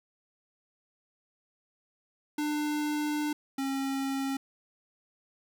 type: tone pair in turn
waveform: square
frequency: 298.8 / 271.1 Hz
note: D4 / C#4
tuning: +30 / -38 cents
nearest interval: major second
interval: 168 cents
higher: first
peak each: -29 / -30 dBFS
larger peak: first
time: 2.38-3.33 / 3.58-4.37 s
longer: first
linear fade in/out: 5 ms
effects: none